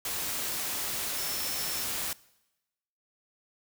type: tone in noise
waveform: sine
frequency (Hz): 5400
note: E8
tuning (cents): +41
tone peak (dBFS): -39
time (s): 1.17-1.84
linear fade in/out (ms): 2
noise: white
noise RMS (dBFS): -33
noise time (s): 0.05-2.13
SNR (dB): -9
effects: noise-tail reverb RT60 1.0 s tail -22 dB re dry